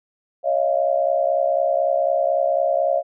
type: tone cluster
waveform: sine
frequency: 554 / 624 / 688 Hz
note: C#5 / D#5 / F5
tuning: -1 / +5 / -26 cents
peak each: -21 dBFS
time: 0.43-3.03 s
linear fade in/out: 50 ms
effects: none